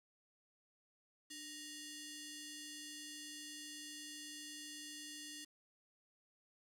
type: ring-modulated tone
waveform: 10% pulse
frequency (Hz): 1568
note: G6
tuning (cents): 0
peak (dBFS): -36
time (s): 1.3-5.45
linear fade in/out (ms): 10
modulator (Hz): 1270
effects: low-pass 11000 Hz 12 dB/octave + 11-bit